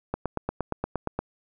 click train, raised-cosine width 1 ms, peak -13 dBFS, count 10, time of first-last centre 0.14-1.19 s, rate 8.57 Hz, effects none

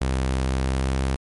sawtooth tone with pitch glide, 65.41 to 66.4 Hz, C2 to C2, 0 to +26 cents, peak -17 dBFS, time 0.01-1.16 s, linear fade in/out 5 ms, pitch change +26 cents, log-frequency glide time 0.5-1.04 s, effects MP3 48 kbps

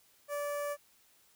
sawtooth tone with notch filter, 580 Hz, D5, 22 cents flat, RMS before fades -36 dBFS, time 0.28-0.77 s, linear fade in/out 50 ms, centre 3800 Hz, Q 0.59, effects white hiss -66 dBFS RMS until 1.35 s

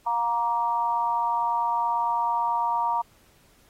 sine tone with amplitude modulation, 939 Hz, A#5, 12 cents sharp, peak -18 dBFS, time 0.06-3.02 s, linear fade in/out 10 ms, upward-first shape sine, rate 229 Hz, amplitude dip 85%, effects pink hiss -60 dBFS RMS until 3.69 s + AAC 48 kbps

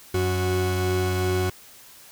40% pulse tone pair together, 92.5 / 367.4 Hz, F#2 / F#4, 0 / -12 cents, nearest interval 2 octaves, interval 2388 cents, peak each -23 / -24 dBFS, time 0.14-1.5 s, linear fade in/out 5 ms, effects white hiss -48 dBFS RMS until 2.11 s

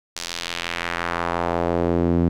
sawtooth tone with band-pass filter sweep, 85.7 Hz, F2, 32 cents flat, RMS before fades -23 dBFS, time 0.16-2.29 s, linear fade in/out 5 ms, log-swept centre 5700 to 230 Hz, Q 1.3, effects none

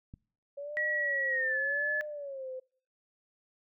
click, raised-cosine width 5 ms, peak -33 dBFS, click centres 0.139 s
sine tone with vibrato, 559 Hz, C#5, 14 cents sharp, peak -37 dBFS, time 0.57-2.6 s, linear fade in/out 10 ms, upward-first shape sine, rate 0.88 Hz, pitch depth 140 cents each way
sine tone with pitch glide, 1922 to 1722.2 Hz, B6 to A6, -48 to -38 cents, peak -28 dBFS, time 0.77-2.01 s, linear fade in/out 0 ms, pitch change -190 cents, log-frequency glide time 1.29-1.58 s
effects noise-tail reverb RT60 0.5 s tail -25 dB re dry

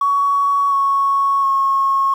triangle tone with pitch steps, 1122 / 1105.9 / 1090.1 Hz, C#6 / C#6 / C#6, +21 / -4 / -29 cents, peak -9 dBFS, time 0.01-2.14 s, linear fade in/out 5 ms, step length 710 ms, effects tanh soft clip ceiling -11 dBFS + 8-bit

